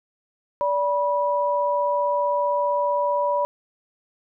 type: tone pair together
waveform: sine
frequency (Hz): 580 / 975.4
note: D5 / B5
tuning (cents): -22 / -22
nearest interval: major sixth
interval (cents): 900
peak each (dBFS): -22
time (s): 0.61-3.45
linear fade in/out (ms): 0
effects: none